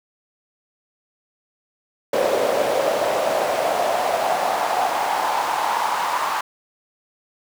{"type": "noise with high-pass filter sweep", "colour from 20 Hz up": "brown", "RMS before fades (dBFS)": -21, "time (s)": [2.13, 6.41], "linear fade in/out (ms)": 5, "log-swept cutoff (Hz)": [520, 1000], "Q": 4.6, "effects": []}